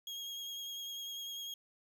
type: tone with vibrato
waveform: 35% pulse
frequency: 3273 Hz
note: G#7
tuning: 26 cents flat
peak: -39 dBFS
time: 0.07-1.54 s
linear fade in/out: 2 ms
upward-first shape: sine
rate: 10 Hz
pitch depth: 20 cents each way
effects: none